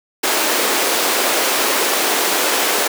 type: high-pass noise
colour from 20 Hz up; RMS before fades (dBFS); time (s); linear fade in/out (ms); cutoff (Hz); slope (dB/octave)
pink; -17; 0.23-2.88; 10; 330; 24
effects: none